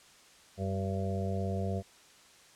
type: harmonic tone with a mistuned harmonic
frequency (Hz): 96.8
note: G2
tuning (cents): -21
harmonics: 1 / 2 / 4 / 5 / 6 / 7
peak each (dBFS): -33 / -36 / -41 / -41 / -43 / -40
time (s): 0.57-1.83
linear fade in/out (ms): 50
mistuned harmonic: 1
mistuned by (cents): -47
effects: white hiss -58 dBFS RMS until 2.55 s + low-pass 8000 Hz 12 dB/octave